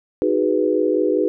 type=chord; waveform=sine; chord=G# minor seventh; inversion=second; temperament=equal; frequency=311.1 / 370 / 415.3 / 493.9 Hz; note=D#4 / F#4 / G#4 / B4; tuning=0 / 0 / 0 / 0 cents; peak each=-21 dBFS; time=0.22-1.28 s; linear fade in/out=0 ms; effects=none